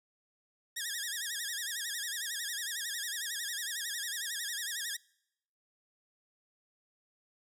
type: tone with vibrato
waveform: 10% pulse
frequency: 1760 Hz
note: A6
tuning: in tune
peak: -26 dBFS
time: 0.76-4.97 s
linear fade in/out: 10 ms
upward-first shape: sine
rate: 11 Hz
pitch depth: 150 cents each way
effects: noise-tail reverb RT60 0.8 s tail -25 dB re dry